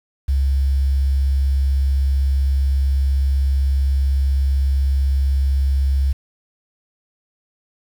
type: tone with quantisation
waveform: sine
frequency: 67.9 Hz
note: C#2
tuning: 35 cents flat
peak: -14 dBFS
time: 0.28-6.13 s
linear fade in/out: 10 ms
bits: 7
effects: none